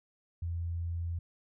sine tone, 84.9 Hz, F2, 48 cents flat, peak -32 dBFS, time 0.42-1.19 s, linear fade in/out 5 ms, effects none

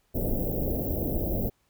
pink band-stop noise, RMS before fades -28 dBFS, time 0.14-1.5 s, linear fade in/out 20 ms, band 650 to 14000 Hz, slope 48 dB/octave, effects pink hiss -70 dBFS RMS until 1.69 s

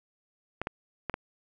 clicks, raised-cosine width 0.5 ms, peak -16 dBFS, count 4, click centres 0.616 / 0.671 / 1.097 / 1.141 s, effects none

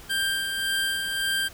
25% pulse tone with tremolo, 1581 Hz, G6, 14 cents sharp, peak -19 dBFS, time 0.09-1.49 s, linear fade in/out 20 ms, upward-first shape sine, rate 1.8 Hz, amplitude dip 40%, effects pink hiss -46 dBFS RMS until 1.53 s

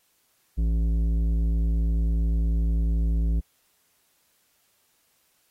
sine tone with tanh clipping, 55.7 Hz, A1, 22 cents sharp, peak -22 dBFS, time 0.57-3.41 s, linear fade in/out 20 ms, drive 11 dB, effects white hiss -67 dBFS RMS until 5.5 s + AAC 48 kbps

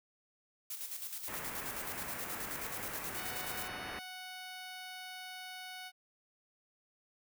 blue noise with tremolo, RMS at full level -41 dBFS, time 0.7-3.68 s, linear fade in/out 5 ms, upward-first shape square, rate 9.4 Hz, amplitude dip 50%
white low-pass noise, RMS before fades -45 dBFS, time 1.28-3.99 s, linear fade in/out 0 ms, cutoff 2200 Hz, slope 24 dB/octave
10% pulse tone, 740 Hz, F#5, in tune, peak -36 dBFS, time 3.14-5.92 s, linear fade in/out 50 ms
effects none

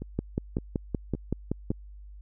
two click trains, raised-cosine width 3 ms, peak -22 / -14 dBFS, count 4 / 9, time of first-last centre 0.02-1.715 / 0.19-1.705 s, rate 1.77 / 5.28 Hz, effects added 50 Hz sine -43 dBFS peak until 2.21 s

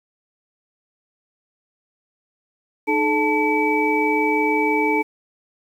sine tone cluster, 305 / 431 / 882 / 2292 Hz, D#4 / A4 / A5 / D7, -34 / -36 / +4 / -43 cents, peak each -22 dBFS, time 2.87-5.03 s, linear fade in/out 20 ms, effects 8-bit

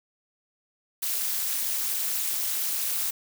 blue noise with amplitude modulation, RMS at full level -24 dBFS, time 1.02-3.11 s, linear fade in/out 10 ms, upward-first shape sine, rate 253 Hz, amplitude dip 95%, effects none

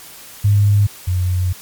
sine tone pair in turn, 102.2 / 90.71 Hz, G#2 / F#2, -27 / -34 cents, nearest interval major second, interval 207 cents, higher first, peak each -9 / -14 dBFS, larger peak first, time 0.44-0.87 / 1.07-1.53 s, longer second, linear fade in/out 10 ms, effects white hiss -38 dBFS RMS until 1.61 s + MP3 96 kbps

